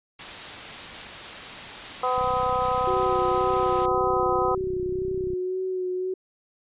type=noise; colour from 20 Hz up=white; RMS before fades=-36 dBFS; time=0.19-3.86 s; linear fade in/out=5 ms
type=harmonic tone; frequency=252.6 Hz; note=B3; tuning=39 cents sharp; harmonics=2 / 3 / 4 / 5; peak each=-27 / -27 / -27 / -27 dBFS; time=2.03-4.55 s; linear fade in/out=5 ms
type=click train; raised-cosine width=5 ms; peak=-25 dBFS; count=101; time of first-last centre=2.18-5.335 s; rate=31.7 Hz
type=tone with vibrato; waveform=sine; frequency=370 Hz; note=F#4; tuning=in tune; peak=-25 dBFS; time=2.87-6.14 s; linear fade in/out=5 ms; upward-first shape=sine; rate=1.9 Hz; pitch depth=23 cents each way
effects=resampled to 8000 Hz